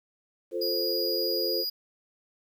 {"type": "chord", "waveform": "sine", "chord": "F major", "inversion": "none", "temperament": "equal", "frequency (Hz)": [349.2, 440, 523.3], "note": ["F4", "A4", "C5"], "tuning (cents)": [0, 0, 0], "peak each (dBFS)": -32, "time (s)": [0.51, 1.65], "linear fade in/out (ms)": 50}
{"type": "tone", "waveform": "square", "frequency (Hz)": 4889, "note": "D#8", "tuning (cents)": -31, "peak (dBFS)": -29, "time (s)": [0.61, 1.7], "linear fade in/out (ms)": 10}
{"effects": ["10-bit"]}